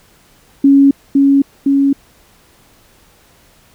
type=tone with echo; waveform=sine; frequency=277.2 Hz; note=C#4; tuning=in tune; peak=-4 dBFS; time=0.64-0.91 s; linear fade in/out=5 ms; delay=510 ms; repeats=2; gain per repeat=-2 dB; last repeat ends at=1.93 s; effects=pink hiss -49 dBFS RMS until 3.74 s